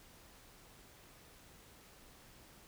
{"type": "silence", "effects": ["pink hiss -60 dBFS RMS until 2.67 s"]}